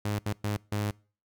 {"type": "tone bursts at uneven times", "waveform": "sawtooth", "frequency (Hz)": 103.83, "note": "G#2", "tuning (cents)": 0, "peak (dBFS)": -24, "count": 4, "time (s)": [[0.05, 0.19], [0.26, 0.33], [0.44, 0.57], [0.72, 0.91]], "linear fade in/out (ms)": 5, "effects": ["noise-tail reverb RT60 0.4 s tail -25 dB re dry"]}